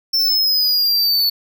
square linear sweep, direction down, 5380 to 4435 Hz, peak -14 dBFS, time 0.13-1.3 s, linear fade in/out 10 ms, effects none

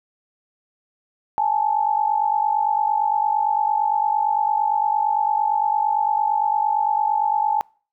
sine tone pair together, 830.6 / 879.4 Hz, G#5 / A5, 0 / -1 cents, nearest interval minor second, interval 99 cents, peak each -20 dBFS, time 1.38-7.61 s, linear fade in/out 0 ms, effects noise-tail reverb RT60 0.4 s tail -26 dB re dry

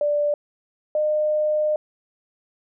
sine tone pair in turn, 587.3 / 608.2 Hz, D5 / D#5, 0 / -40 cents, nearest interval minor second, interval 60 cents, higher second, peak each -18 dBFS, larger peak neither, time 0.01-0.34 / 0.95-1.76 s, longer second, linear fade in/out 2 ms, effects none

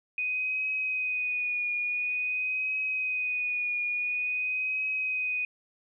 sine tone with vibrato, 2489 Hz, D#7, in tune, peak -27 dBFS, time 0.18-5.45 s, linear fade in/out 2 ms, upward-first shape triangle, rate 0.48 Hz, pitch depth 37 cents each way, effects none

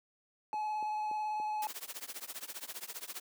triangle tone with vibrato, 852 Hz, G#5, 44 cents sharp, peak -31 dBFS, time 0.53-1.67 s, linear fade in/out 0 ms, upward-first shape square, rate 18 Hz, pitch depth 11 cents each way
click train, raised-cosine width 2 ms, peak -33 dBFS, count 4, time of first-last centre 0.54-1.4 s, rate 3.49 Hz
white noise with tremolo, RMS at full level -40 dBFS, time 1.62-3.2 s, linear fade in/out 2 ms, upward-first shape triangle, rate 15 Hz, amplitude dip 100%
effects high-pass 300 Hz 12 dB/octave

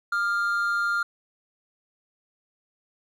triangle tone pair together, 1209.9 / 1396.9 Hz, D#6 / F6, -49 / 0 cents, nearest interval major second, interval 249 cents, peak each -30 / -21 dBFS, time 0.12-1.03 s, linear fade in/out 5 ms, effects none

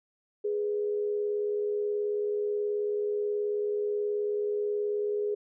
sine tone pair together, 415.3 / 493.9 Hz, G#4 / B4, 0 / 0 cents, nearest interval minor third, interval 300 cents, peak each -27 / -38 dBFS, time 0.44-5.35 s, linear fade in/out 10 ms, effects none

